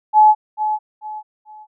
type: tone with echo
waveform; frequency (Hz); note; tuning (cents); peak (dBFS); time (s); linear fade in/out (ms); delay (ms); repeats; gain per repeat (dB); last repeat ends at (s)
sine; 855; A5; -50; -6; 0.13-0.35; 50; 440; 3; -10; 1.67
effects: none